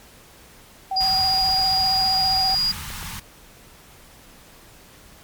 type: tone with vibrato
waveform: sine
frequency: 763 Hz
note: G5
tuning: 47 cents flat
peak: -22 dBFS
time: 0.91-2.55 s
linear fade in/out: 5 ms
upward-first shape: sine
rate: 15 Hz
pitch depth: 29 cents each way
type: tone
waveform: sine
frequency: 4859 Hz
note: D#8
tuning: 42 cents flat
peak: -18 dBFS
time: 0.96-2.72 s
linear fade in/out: 10 ms
type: band-stop noise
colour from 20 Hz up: pink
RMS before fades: -33 dBFS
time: 1-3.2 s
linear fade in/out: 10 ms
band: 220 to 820 Hz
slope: 96 dB/octave
type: clicks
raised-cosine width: 1 ms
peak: -26 dBFS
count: 11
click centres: 1.34 / 1.38 / 1.489 / 1.596 / 1.642 / 1.779 / 2.02 / 2.495 / 2.541 / 2.904 / 3.028 s
effects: pink hiss -48 dBFS RMS until 5.23 s + MP3 96 kbps